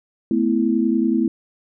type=chord; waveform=sine; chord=A suspended second; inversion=none; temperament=equal with one note detuned; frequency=220 / 250.7 / 329.6 Hz; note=A3 / B3 / E4; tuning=0 / +26 / 0 cents; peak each=-20 dBFS; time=0.31-1.28 s; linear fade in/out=2 ms; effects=none